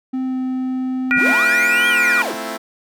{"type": "tone with pitch glide", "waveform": "triangle", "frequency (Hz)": [259.7, 257.8], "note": ["C4", "C4"], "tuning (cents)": [-13, -26], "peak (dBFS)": -17, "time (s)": [0.13, 1.33], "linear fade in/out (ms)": 10, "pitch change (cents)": -13, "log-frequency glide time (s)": [0.24, 0.37]}
{"type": "harmonic tone", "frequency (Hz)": 480, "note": "B4", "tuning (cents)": -49, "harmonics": [3, 4, 5], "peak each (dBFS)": [-16, -20, -17], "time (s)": [1.11, 2.22], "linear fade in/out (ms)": 0}
{"type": "linear two-way sweep", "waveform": "45% pulse", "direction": "up then down", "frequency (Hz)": [41.25, 3282, 87.8], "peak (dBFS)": -23, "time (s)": [1.15, 2.35], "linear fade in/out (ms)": 50, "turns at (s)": 1.88}
{"type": "chord", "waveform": "10% pulse", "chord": "F major seventh", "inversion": "first", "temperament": "equal", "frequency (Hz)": [220, 261.6, 329.6, 349.2], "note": ["A3", "C4", "E4", "F4"], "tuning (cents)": [0, 0, 0, 0], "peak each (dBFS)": [-21, -21, -22, -26], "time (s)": [1.24, 2.58], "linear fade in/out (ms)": 20}
{"effects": []}